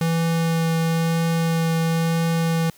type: tone with vibrato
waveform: square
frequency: 164.81 Hz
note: E3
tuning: in tune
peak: -19 dBFS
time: 0.01-2.7 s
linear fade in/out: 2 ms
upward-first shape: triangle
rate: 1 Hz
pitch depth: 10 cents each way
effects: white hiss -52 dBFS RMS until 2.77 s